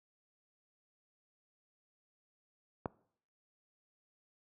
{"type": "click", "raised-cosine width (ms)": 1, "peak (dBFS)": -20, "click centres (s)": 2.858, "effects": ["noise-tail reverb RT60 0.6 s tail -22 dB re dry", "high-pass 80 Hz 12 dB/octave"]}